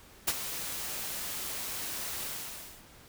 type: noise with ADSR envelope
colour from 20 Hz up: white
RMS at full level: -26 dBFS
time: 0.27-2.84 s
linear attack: 12 ms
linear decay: 41 ms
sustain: -11 dB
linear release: 590 ms
effects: pink hiss -55 dBFS RMS until 3.08 s